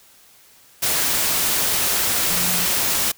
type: tone in noise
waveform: sine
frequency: 177.6 Hz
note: F3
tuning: 29 cents sharp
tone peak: -30 dBFS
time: 2.3-2.66 s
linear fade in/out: 10 ms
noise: white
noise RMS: -20 dBFS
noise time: 0.82-3.12 s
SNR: -13 dB
effects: white hiss -51 dBFS RMS until 3.17 s